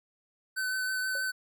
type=tone with vibrato; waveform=square; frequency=1518 Hz; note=F#6; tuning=44 cents sharp; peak=-30 dBFS; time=0.56-1.32 s; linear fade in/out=20 ms; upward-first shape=triangle; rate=6.3 Hz; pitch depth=19 cents each way
type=tone with exponential decay; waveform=sine; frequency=554.4 Hz; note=C#5; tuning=in tune; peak=-37 dBFS; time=1.15-1.28 s; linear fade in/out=1 ms; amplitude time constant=28 ms
effects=none